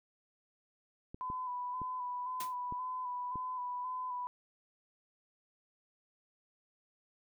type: clicks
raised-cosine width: 3 ms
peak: -32 dBFS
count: 5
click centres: 1.145 / 1.301 / 1.817 / 2.724 / 3.357 s
type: tone with vibrato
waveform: sine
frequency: 1000 Hz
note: B5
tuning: 21 cents sharp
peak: -36 dBFS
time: 1.21-4.27 s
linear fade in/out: 0 ms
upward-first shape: square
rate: 1.9 Hz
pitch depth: 22 cents each way
type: noise with exponential decay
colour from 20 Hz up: white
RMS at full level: -38 dBFS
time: 2.4-2.55 s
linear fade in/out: 5 ms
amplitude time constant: 32 ms
effects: none